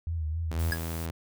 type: tone with vibrato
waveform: sine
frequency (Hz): 80.2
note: E2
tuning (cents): -47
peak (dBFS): -28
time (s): 0.07-0.71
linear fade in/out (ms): 0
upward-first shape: sine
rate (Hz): 3.7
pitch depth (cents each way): 76
type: tone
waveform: sawtooth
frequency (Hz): 82.2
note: E2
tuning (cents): -4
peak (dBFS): -28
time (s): 0.51-1.11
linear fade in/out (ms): 5
type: noise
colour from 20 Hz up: blue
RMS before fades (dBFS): -43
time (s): 0.59-1.06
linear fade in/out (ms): 5
type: tone with exponential decay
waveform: square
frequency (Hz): 1661.2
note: G#6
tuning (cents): 0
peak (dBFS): -24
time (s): 0.72-0.8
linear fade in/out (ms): 2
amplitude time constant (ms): 16
effects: none